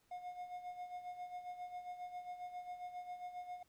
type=tone with tremolo; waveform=triangle; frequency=719 Hz; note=F#5; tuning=50 cents flat; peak=-40 dBFS; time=0.11-3.63 s; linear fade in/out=5 ms; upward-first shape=sine; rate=7.4 Hz; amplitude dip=65%; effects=pink hiss -75 dBFS RMS until 3.68 s